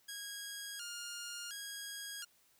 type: tone with vibrato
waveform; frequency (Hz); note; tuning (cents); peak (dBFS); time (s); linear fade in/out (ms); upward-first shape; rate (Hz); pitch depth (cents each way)
10% pulse; 1524; G6; -49; -34; 0.08-2.25; 10; square; 0.7; 130
effects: white hiss -70 dBFS RMS until 2.59 s